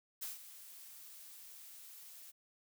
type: noise with ADSR envelope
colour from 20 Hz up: blue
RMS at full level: -41 dBFS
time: 0.21-2.32 s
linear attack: 17 ms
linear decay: 150 ms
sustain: -13 dB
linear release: 22 ms
effects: none

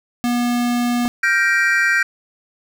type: tone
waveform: square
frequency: 241.7 Hz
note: B3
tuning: 37 cents flat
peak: -17 dBFS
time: 0.24-1.08 s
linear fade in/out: 0 ms
type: clicks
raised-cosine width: 1 ms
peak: -16 / -20 dBFS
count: 2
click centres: 1.054 / 1.06 s
type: chord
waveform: triangle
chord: G minor seventh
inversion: third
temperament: equal with one note detuned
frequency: 1396.9 / 1568 / 1884.1 / 2349 Hz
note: F6 / G6 / Bb6 / D7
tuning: 0 / 0 / +18 / 0 cents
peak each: -21 / -15 / -17 / -20 dBFS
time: 1.23-2.03 s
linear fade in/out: 5 ms
effects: none

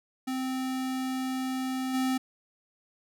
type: tone with level steps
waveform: square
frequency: 260 Hz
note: C4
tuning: 11 cents flat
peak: -30 / -26 dBFS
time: 0.27-2.18 s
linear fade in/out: 10 ms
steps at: 1.93 s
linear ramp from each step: 20 ms
effects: none

